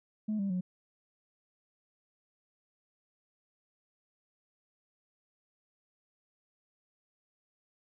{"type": "tone with pitch steps", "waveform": "sine", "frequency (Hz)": [214.1, 197.47, 182.13], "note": ["A3", "G3", "F#3"], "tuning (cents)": [-47, 13, -27], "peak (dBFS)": -28, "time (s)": [0.28, 0.61], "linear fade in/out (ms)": 10, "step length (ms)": 110, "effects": ["tanh soft clip ceiling -27 dBFS"]}